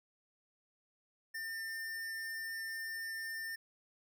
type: tone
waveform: square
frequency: 1801 Hz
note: A6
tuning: 40 cents sharp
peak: -40 dBFS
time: 1.34-3.56 s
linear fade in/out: 10 ms
effects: none